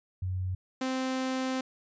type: tone pair in turn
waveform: sine / sawtooth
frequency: 92.5 / 260.3 Hz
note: F#2 / C4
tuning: 0 / -9 cents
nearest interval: octave + tritone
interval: 1791 cents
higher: second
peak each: -29 / -25 dBFS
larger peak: second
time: 0.22-0.55 / 0.81-1.61 s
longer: second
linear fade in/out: 5 ms
effects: resampled to 16000 Hz